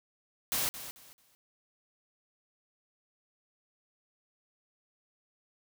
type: noise with echo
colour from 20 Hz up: white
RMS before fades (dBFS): -31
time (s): 0.52-0.69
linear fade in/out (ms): 0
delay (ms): 220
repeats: 3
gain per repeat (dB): -12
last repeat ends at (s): 1.35
effects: none